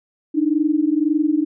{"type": "tone pair together", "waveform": "sine", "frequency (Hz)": [294.2, 316.1], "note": ["D4", "D#4"], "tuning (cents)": [3, 27], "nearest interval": "minor second", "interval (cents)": 124, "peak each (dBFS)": -18, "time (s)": [0.34, 1.45], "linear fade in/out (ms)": 20, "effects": []}